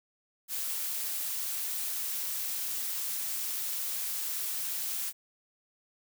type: noise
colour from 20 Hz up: blue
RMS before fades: -34 dBFS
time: 0.48-5.13 s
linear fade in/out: 50 ms
effects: none